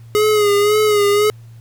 square tone with vibrato, 417.1 Hz, G#4, 7 cents sharp, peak -12 dBFS, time 0.15-1.3 s, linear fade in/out 0 ms, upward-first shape sine, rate 1.9 Hz, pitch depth 49 cents each way, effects added 115 Hz sine -36 dBFS peak until 1.6 s + pink hiss -55 dBFS RMS until 1.6 s

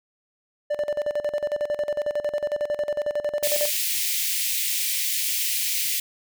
triangle tone with tremolo, 590 Hz, D5, 8 cents sharp, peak -19 dBFS, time 0.7-3.7 s, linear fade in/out 10 ms, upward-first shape square, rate 11 Hz, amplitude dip 80%
white high-pass noise, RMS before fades -25 dBFS, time 3.43-6 s, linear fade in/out 5 ms, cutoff 2000 Hz, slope 48 dB/octave
effects none

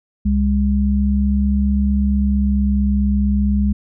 sine tone pair together, 67.88 / 203.3 Hz, C#2 / G#3, -36 / -37 cents, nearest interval octave + perfect fifth, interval 1899 cents, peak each -16 dBFS, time 0.25-3.73 s, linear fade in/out 10 ms, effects none

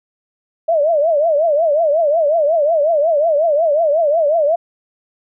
sine tone with vibrato, 622.3 Hz, D#5, in tune, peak -11 dBFS, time 0.68-4.56 s, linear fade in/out 10 ms, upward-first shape triangle, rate 5.5 Hz, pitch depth 190 cents each way, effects none

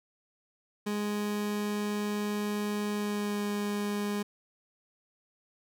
30% pulse tone with pitch glide, 207.7 to 205.7 Hz, G#3 to G#3, 0 to -16 cents, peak -27 dBFS, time 0.86-4.23 s, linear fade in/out 10 ms, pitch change -16 cents, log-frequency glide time 2.94-3.43 s, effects none

